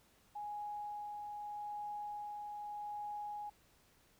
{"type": "tone with tremolo", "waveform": "sine", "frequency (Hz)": 830.6, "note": "G#5", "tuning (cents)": 0, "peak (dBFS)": -40, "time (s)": [0.35, 3.5], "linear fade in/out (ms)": 10, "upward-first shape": "sine", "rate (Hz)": 0.82, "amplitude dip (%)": 25, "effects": ["pink hiss -69 dBFS RMS until 4.19 s"]}